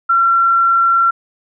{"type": "tone", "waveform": "sine", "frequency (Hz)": 1362, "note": "F6", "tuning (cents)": -44, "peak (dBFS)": -9, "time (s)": [0.09, 1.11], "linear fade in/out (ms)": 10, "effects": []}